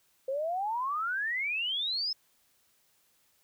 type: exponential sweep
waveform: sine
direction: up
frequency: 518 to 5274 Hz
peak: -29 dBFS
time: 0.28-2.13 s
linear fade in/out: 5 ms
effects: white hiss -69 dBFS RMS until 3.43 s